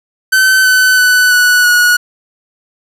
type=tone with pitch steps; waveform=45% pulse; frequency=1531 / 1512.5 / 1494.3 / 1476.3 / 1458.5 Hz; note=G6 / F#6 / F#6 / F#6 / F#6; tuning=-41 / +38 / +17 / -4 / -25 cents; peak=-6 dBFS; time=0.32-1.97 s; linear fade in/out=10 ms; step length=330 ms; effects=none

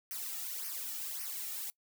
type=noise with flanger; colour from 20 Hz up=blue; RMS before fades=-40 dBFS; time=0.11-1.7 s; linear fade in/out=0 ms; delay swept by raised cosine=0.26 to 1.96 ms; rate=1.8 Hz; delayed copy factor=-0.75; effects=noise-tail reverb RT60 0.1 s tail -23 dB re dry

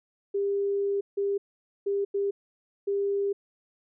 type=tone bursts at uneven times; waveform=sine; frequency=399.8 Hz; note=G4; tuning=34 cents sharp; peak=-24 dBFS; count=5; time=0.34-1.01 / 1.17-1.38 / 1.86-2.05 / 2.14-2.31 / 2.87-3.33 s; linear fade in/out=10 ms; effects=none

